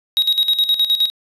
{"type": "tone with tremolo", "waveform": "triangle", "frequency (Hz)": 3800, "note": "A#7", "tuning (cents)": 33, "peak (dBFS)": -10, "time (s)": [0.17, 1.1], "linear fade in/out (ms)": 0, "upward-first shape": "square", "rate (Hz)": 9.6, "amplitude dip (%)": 70, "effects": ["resampled to 32000 Hz"]}